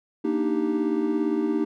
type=chord; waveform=triangle; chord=Eb major seventh; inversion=second; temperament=equal; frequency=233.1 / 293.7 / 311.1 / 392 Hz; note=Bb3 / D4 / Eb4 / G4; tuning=0 / 0 / 0 / 0 cents; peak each=-27 / -27 / -23 / -26 dBFS; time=0.24-1.65 s; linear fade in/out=10 ms; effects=none